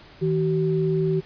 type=tone pair together; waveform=sine; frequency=159.77 / 380 Hz; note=D#3 / F#4; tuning=+46 / +46 cents; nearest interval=octave + minor third; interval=1500 cents; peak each=-22 dBFS; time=0.21-1.21 s; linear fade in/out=20 ms; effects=pink hiss -48 dBFS RMS until 1.25 s + resampled to 11025 Hz